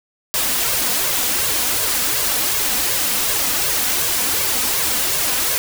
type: noise with flanger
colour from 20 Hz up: white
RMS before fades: -19 dBFS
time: 0.34-5.58 s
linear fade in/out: 0 ms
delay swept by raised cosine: 1.8 to 4.1 ms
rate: 2.7 Hz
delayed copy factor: +0.6
effects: none